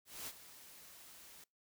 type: noise with ADSR envelope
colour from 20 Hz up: white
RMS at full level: -44 dBFS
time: 0.05-1.44 s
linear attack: 220 ms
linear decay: 51 ms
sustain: -13 dB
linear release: 4 ms
effects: noise-tail reverb RT60 0.2 s tail -24 dB re dry